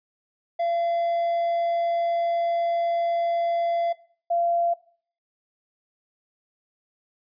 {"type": "tone pair in turn", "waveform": ["triangle", "sine"], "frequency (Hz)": [682, 686.3], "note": ["F5", "F5"], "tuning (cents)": [-41, -30], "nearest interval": "unison", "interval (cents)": 11, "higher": "second", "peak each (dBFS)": -20, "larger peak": "neither", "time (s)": [[0.59, 3.93], [4.3, 4.74]], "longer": "first", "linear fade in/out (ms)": 10, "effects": ["noise-tail reverb RT60 0.5 s tail -19 dB re dry", "resampled to 11025 Hz"]}